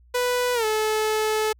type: tone with pitch glide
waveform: sawtooth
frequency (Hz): 493.9 to 432.5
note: B4 to A4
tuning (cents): 0 to -30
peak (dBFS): -17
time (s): 0.14-1.53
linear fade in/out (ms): 10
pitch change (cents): -230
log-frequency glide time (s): 0.54-0.65
effects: added 60 Hz sine -51 dBFS peak until 1.59 s